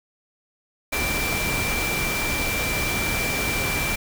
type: tone in noise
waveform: sine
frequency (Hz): 2351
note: D7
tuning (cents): +1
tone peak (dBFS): -26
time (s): 0.92-3.96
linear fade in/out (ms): 10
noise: pink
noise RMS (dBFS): -26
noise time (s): 0.92-3.96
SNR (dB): -3
effects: none